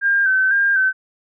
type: tone with vibrato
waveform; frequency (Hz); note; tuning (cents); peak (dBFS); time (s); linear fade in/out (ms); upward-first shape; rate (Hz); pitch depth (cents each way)
sine; 1568; G6; 0; -13; 0.01-0.93; 50; square; 2; 40
effects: none